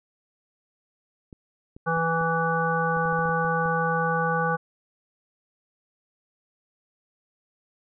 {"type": "clicks", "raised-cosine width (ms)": 3, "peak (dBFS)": -30, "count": 12, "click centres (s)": [1.328, 1.765, 1.972, 2.212, 2.969, 3.055, 3.127, 3.191, 3.256, 3.292, 3.449, 3.658]}
{"type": "harmonic tone", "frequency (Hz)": 164.81, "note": "E3", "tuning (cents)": 0, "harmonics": [1, 3, 5, 7, 9], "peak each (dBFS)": [-28, -28, -28, -28, -28], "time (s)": [1.86, 4.57], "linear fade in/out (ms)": 20}
{"effects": []}